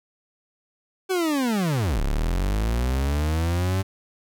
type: linear two-way sweep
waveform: 40% pulse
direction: down then up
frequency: 384.9 to 32.7 to 97 Hz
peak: -20 dBFS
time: 1.09-3.83 s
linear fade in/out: 20 ms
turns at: 2.02 s
effects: none